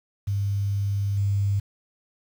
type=tone with level steps; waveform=sine; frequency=100 Hz; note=G2; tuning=35 cents sharp; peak=-22 / -20 dBFS; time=0.27-1.6 s; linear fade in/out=10 ms; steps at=1.17 s; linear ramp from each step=5 ms; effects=8-bit